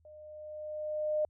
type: tone with level ramp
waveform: sine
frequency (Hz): 609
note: D#5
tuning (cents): -37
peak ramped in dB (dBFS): -50 to -26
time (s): 0.05-1.25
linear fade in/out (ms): 2
effects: added 81 Hz sine -65 dBFS peak until 1.29 s